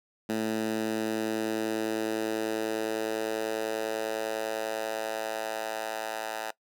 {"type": "tone with high-pass filter sweep", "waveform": "10% pulse", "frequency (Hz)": 110.1, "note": "A2", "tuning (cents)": 2, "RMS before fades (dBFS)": -31, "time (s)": [0.29, 6.51], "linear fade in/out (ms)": 5, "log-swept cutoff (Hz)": [230, 820], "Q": 1.9, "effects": ["noise-tail reverb RT60 0.1 s tail -20 dB re dry"]}